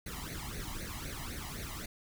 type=noise with flanger; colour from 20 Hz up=pink; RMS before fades=-41 dBFS; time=0.06-1.86 s; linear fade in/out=5 ms; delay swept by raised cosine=0.47 to 1.03 ms; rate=3.9 Hz; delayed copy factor=+0.8; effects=none